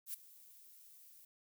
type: noise with ADSR envelope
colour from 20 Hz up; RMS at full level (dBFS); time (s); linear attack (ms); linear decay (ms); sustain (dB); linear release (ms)
violet; -41; 0.06-1.25; 79; 8; -19; 4
effects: none

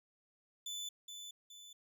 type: tone with echo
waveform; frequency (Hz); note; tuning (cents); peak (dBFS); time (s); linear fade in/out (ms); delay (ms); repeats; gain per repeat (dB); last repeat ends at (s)
30% pulse; 3500; A7; -10; -38; 0.66-0.89; 5; 420; 2; -6; 1.73
effects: none

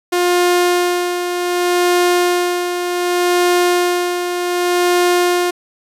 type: tone with tremolo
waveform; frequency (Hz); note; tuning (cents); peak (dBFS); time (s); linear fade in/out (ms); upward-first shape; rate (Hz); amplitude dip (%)
sawtooth; 354.5; F4; +26; -7; 0.12-5.51; 10; sine; 0.66; 55
effects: resampled to 32000 Hz

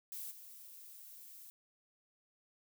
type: noise with level steps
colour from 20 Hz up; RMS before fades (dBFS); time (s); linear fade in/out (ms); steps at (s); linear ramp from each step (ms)
violet; -45 / -54; 0.12-1.5; 0; 0.3; 20
effects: none

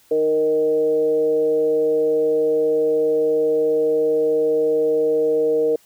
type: tone with frequency modulation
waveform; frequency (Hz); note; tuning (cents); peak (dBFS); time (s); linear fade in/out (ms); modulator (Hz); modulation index
sine; 466.2; A#4; 0; -15; 0.11-5.76; 5; 157; 0.49
effects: white hiss -55 dBFS RMS until 5.85 s

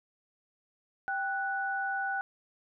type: tone pair together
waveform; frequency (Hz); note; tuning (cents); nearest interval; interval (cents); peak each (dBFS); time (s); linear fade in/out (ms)
sine; 784 / 1480; G5 / F#6; 0 / 0; major seventh; 1100; -33 / -32; 1.08-2.21; 0
effects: none

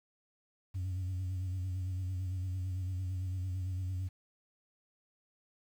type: tone with vibrato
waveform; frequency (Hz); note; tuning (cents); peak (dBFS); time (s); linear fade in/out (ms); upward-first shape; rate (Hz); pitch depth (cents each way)
sine; 92.5; F#2; 0; -31; 0.74-4.09; 20; sine; 8.9; 45
effects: tanh soft clip ceiling -32 dBFS + 10-bit

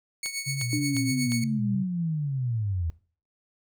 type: tone with tremolo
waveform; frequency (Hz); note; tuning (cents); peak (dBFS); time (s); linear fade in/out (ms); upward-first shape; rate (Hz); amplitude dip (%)
15% pulse; 2217; C#7; 0; -21; 0.23-1.44; 2; triangle; 8.3; 75
type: click train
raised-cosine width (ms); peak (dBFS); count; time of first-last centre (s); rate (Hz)
0.2; -21; 4; 0.26-1.32; 2.83
type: tone with vibrato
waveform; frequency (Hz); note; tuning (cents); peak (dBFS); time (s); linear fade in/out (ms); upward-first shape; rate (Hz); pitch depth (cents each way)
sine; 128.8; C3; -27; -28; 0.46-1.84; 20; square; 3.1; 110
type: linear sweep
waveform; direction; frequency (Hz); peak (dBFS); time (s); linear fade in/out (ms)
sine; down; 299.6 to 78.8; -25; 0.73-2.9; 0
effects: noise-tail reverb RT60 0.4 s tail -19 dB re dry

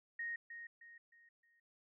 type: tone with echo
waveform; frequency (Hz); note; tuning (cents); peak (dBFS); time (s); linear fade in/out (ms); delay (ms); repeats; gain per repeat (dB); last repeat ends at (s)
sine; 1864.7; A#6; 0; -39; 0.19-0.36; 5; 310; 4; -8; 1.6
effects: none

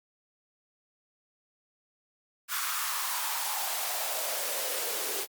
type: noise with high-pass filter sweep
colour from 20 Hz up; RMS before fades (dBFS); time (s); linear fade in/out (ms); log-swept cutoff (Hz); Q
white; -32; 2.48-5.27; 50; 1300 to 390; 3.6
effects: Opus 48 kbps

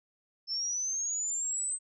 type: linear sweep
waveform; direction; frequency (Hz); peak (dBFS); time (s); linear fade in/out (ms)
sine; up; 5274 to 8260; -30; 0.47-1.79; 50
effects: none

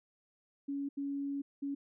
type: tone bursts at uneven times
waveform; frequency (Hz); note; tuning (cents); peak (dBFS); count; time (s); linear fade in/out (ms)
sine; 280.3; C#4; +19; -34; 3; 0.68-0.89 / 0.97-1.42 / 1.62-1.75; 10
effects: none

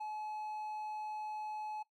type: tone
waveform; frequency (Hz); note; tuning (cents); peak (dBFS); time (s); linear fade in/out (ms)
triangle; 854; G#5; +48; -37; 0-1.83; 10
effects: noise-tail reverb RT60 0.1 s tail -17 dB re dry + MP3 64 kbps

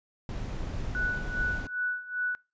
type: noise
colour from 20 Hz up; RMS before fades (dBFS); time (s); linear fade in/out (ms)
brown; -34; 0.29-1.67; 2
type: tone with tremolo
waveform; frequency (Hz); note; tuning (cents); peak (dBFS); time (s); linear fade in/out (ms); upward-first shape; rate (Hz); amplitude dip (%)
sine; 1480; F#6; 0; -26; 0.95-2.35; 0; sine; 2.5; 85
effects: noise-tail reverb RT60 0.3 s tail -25 dB re dry + resampled to 16000 Hz

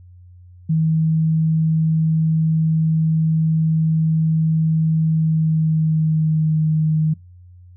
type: tone with pitch glide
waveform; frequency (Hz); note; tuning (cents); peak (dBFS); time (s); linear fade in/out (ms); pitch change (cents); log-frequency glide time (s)
sine; 159.5 to 156.22; D#3 to D#3; +43 to +7; -14; 0.69-7.14; 10; -36; 5.05-6.58
effects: noise-tail reverb RT60 0.3 s tail -26 dB re dry + added 89 Hz sine -41 dBFS peak until 7.76 s

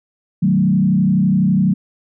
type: tone with frequency modulation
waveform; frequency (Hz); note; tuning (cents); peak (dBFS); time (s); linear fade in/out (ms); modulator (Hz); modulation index
sine; 187.7; F#3; +25; -11; 0.42-1.74; 10; 32; 1.1
effects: none

